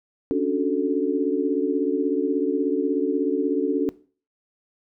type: chord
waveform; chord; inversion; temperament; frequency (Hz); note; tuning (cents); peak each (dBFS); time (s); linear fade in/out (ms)
sine; D major seventh; third; equal; 277.2 / 293.7 / 370 / 440; C#4 / D4 / F#4 / A4; 0 / 0 / 0 / 0; -25; 0.31-3.89; 0
effects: noise-tail reverb RT60 0.4 s tail -19 dB re dry